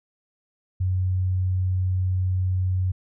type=tone; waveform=sine; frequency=92.5 Hz; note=F#2; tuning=in tune; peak=-20 dBFS; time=0.8-2.92 s; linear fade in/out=10 ms; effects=none